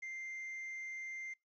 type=tone with quantisation; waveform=triangle; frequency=2093 Hz; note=C7; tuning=in tune; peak=-40 dBFS; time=0.02-1.34 s; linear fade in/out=10 ms; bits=11; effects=noise-tail reverb RT60 0.2 s tail -26 dB re dry + resampled to 16000 Hz